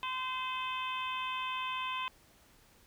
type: harmonic tone with a mistuned harmonic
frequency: 515 Hz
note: C5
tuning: 28 cents flat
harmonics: 2 / 3 / 4 / 5 / 6 / 7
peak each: -36 / -48 / -48 / -40 / -43 / -47 dBFS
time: 0.03-2.08 s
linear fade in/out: 0 ms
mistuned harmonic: 7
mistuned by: -38 cents
effects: pink hiss -63 dBFS RMS until 2.86 s